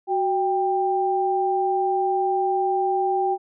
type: tone pair together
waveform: sine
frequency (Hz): 372.3 / 790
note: F#4 / G5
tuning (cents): +11 / +13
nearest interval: octave + minor second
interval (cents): 1302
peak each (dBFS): -23 / -21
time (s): 0.07-3.38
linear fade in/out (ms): 50
effects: none